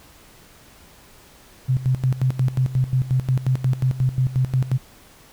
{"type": "tone with tremolo", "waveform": "sine", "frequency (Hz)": 129.2, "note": "C3", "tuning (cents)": -21, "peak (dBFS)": -15, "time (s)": [1.68, 4.78], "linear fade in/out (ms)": 20, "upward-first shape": "square", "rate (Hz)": 5.6, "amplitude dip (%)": 80, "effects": ["pink hiss -49 dBFS RMS until 5.32 s"]}